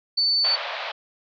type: tone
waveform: sine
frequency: 4510 Hz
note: C#8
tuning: 29 cents sharp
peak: -18 dBFS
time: 0.17-0.56 s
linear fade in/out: 10 ms
type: band-pass noise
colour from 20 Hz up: pink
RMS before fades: -31 dBFS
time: 0.44-0.92 s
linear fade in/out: 10 ms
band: 550 to 4400 Hz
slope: 48 dB/octave
effects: none